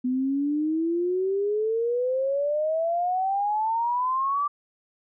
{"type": "exponential sweep", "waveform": "sine", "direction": "up", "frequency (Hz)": [248.8, 1174.7], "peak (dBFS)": -22, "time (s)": [0.04, 4.48], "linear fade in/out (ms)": 10, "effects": []}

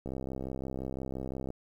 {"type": "click train", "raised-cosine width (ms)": 2, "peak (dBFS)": -24, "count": 96, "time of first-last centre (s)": [0.06, 1.504], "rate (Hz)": 65.8, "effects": ["10-bit"]}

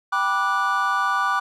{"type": "chord", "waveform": "triangle", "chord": "G major seventh", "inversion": "none", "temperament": "just", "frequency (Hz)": [784, 980, 1176, 1470], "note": ["G5", "B5", "D6", "F#6"], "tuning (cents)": [0, -14, 2, -12], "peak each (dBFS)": [-26, -25, -20, -23], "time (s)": [0.12, 1.4], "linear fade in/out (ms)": 10, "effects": []}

